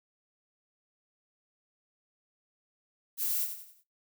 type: noise with echo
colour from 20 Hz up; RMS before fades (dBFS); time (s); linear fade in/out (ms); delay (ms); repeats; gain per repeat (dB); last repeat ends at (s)
violet; -31; 3.17-3.48; 50; 90; 4; -8; 3.84
effects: noise-tail reverb RT60 0.2 s tail -19 dB re dry